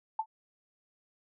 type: tone with exponential decay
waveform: sine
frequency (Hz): 881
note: A5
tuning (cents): +2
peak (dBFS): -24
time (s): 0.19-0.26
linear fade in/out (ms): 5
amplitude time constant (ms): 15
effects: none